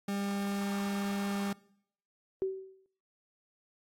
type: tone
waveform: 40% pulse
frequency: 199.9 Hz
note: G3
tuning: 34 cents sharp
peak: -31 dBFS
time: 0.08-1.53 s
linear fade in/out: 5 ms
type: tone with exponential decay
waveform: sine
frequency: 381.8 Hz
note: G4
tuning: 46 cents flat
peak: -26 dBFS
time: 2.42-2.86 s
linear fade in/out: 0 ms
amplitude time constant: 94 ms
effects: noise-tail reverb RT60 0.7 s tail -21 dB re dry + AAC 48 kbps